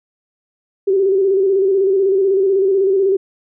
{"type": "tone with vibrato", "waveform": "sine", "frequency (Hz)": 387.4, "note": "G4", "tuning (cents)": -20, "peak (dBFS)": -11, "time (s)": [0.87, 3.17], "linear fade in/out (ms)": 10, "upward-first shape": "square", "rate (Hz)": 16, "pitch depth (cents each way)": 47, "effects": []}